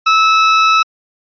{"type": "tone", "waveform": "sawtooth", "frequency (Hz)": 1304, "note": "E6", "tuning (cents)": -19, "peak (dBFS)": -4, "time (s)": [0.06, 0.83], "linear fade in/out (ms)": 10, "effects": ["resampled to 11025 Hz"]}